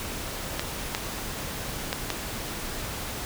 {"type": "clicks", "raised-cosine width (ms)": 0.2, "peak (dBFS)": -9, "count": 4, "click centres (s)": [0.595, 0.949, 1.929, 2.103], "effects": ["pink hiss -34 dBFS RMS until 3.25 s"]}